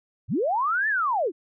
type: linear two-way sweep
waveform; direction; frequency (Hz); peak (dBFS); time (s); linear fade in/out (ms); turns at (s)
sine; up then down; 73.2 to 1794 to 284; -21; 0.28-1.32; 50; 0.88
effects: none